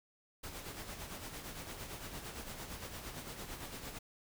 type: noise with tremolo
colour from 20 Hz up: pink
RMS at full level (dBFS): -44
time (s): 0.43-3.99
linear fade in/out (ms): 10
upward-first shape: sine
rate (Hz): 8.8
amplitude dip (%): 50
effects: none